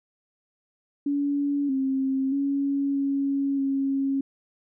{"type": "tone with pitch steps", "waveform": "sine", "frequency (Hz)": [284.7, 267, 278.9, 277.1, 272.9], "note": ["C#4", "C4", "C#4", "C#4", "C#4"], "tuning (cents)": [46, 35, 11, -1, -27], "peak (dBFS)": -22, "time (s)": [1.06, 4.21], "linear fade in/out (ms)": 5, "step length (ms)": 630, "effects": []}